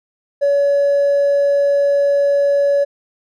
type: tone with hard clipping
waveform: triangle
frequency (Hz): 566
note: C#5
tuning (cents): +36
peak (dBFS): -11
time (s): 0.41-2.85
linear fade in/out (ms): 20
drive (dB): 2
effects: none